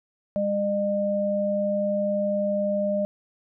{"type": "tone pair together", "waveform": "sine", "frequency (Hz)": [202.2, 606], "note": ["G#3", "D#5"], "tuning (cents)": [-46, -46], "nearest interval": "octave + perfect fifth", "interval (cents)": 1900, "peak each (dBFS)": [-27, -23], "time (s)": [0.36, 3.05], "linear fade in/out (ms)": 0, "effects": []}